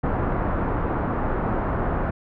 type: low-pass noise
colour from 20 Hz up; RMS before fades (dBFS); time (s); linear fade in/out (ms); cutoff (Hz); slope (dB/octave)
pink; -24; 0.03-2.11; 10; 1400; 24
effects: none